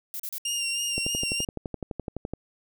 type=noise bursts; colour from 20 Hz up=violet; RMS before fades=-34 dBFS; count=3; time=0.14-0.382 s; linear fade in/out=0 ms; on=56 ms; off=37 ms
type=tone with vibrato; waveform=20% pulse; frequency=2794 Hz; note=F7; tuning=in tune; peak=-21 dBFS; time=0.45-1.45 s; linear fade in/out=5 ms; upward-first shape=sine; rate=3.2 Hz; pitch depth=30 cents each way
type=click train; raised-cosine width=2 ms; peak=-18 dBFS; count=17; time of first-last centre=0.98-2.336 s; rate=11.8 Hz
effects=none